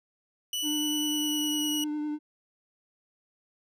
sawtooth tone with pitch glide, 2960 to 2916 Hz, F#7 to F#7, 0 to -26 cents, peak -26 dBFS, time 0.53-1.84 s, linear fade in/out 2 ms, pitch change -26 cents, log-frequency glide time 1.03-1.71 s
triangle tone with vibrato, 300 Hz, D4, 37 cents sharp, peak -27 dBFS, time 0.62-2.19 s, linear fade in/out 50 ms, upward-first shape sine, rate 9.9 Hz, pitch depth 17 cents each way
effects none

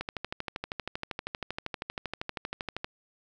click train, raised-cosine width 0.3 ms, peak -17 dBFS, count 37, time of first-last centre 0.01-2.845 s, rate 12.7 Hz, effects none

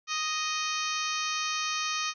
harmonic tone, 622.3 Hz, D#5, in tune, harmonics 2 / 3 / 4 / 5 / 6 / 7 / 8 / 9 / 10, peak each -33 / -39 / -35 / -39 / -39 / -39 / -43 / -38 / -39 dBFS, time 0.07-2.14 s, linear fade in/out 50 ms, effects none

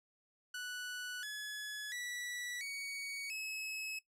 sawtooth tone with pitch steps, 1480 / 1700.1 / 1952.9 / 2243 / 2577 Hz, F#6 / G#6 / B6 / C#7 / E7, 0 / +40 / -20 / +20 / -40 cents, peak -37 dBFS, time 0.54-3.99 s, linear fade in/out 5 ms, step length 690 ms, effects noise-tail reverb RT60 0.1 s tail -18 dB re dry + low-pass 12000 Hz 12 dB/octave

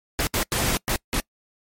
pink noise bursts at uneven times, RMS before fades -23 dBFS, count 5, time 0.19-0.27 / 0.34-0.43 / 0.52-0.77 / 0.88-0.96 / 1.13-1.2 s, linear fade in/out 0 ms, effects noise-tail reverb RT60 0.1 s tail -25 dB re dry + MP3 64 kbps

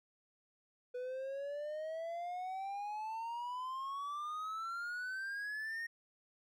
triangle exponential sweep, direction up, 491.8 to 1864.7 Hz, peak -37 dBFS, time 0.94-5.87 s, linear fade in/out 10 ms, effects none

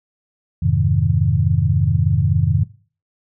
sine chord, F minor seventh, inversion none, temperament equal, 87.31 / 103.83 / 130.81 / 155.56 Hz, F2 / Ab2 / C3 / Eb3, 0 / 0 / 0 / 0 cents, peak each -19 dBFS, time 0.62-2.64 s, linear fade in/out 10 ms, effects noise-tail reverb RT60 0.4 s tail -19 dB re dry

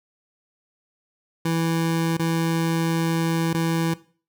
25% pulse tone with dropouts, 164.81 Hz, E3, in tune, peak -17 dBFS, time 1.45-3.94 s, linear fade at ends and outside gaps 5 ms, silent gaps 2.17-2.194 / 3.532-3.544 s, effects noise-tail reverb RT60 0.4 s tail -18 dB re dry

